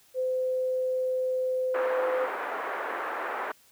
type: tone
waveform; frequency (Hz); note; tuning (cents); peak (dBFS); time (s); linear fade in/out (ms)
sine; 513; C5; -34; -25; 0.14-2.29; 50
type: band-pass noise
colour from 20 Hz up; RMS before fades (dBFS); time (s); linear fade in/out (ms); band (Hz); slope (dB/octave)
white; -33; 1.74-3.52; 5; 380 to 1600; 24
effects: white hiss -60 dBFS RMS until 3.71 s